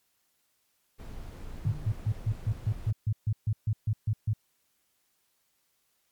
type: noise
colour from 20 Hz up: brown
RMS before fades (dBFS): -41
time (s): 0.98-2.92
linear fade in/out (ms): 20
type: tone with exponential decay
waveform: sine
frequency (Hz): 148.3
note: D3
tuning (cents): +17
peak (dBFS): -28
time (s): 1.65-2.05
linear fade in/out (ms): 2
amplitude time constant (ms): 86
type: tone bursts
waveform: sine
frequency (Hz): 107.4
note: A2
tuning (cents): -41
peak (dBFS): -23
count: 14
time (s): 1.66-4.334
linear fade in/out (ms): 5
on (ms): 61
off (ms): 140
effects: white hiss -73 dBFS RMS until 6.11 s + MP3 96 kbps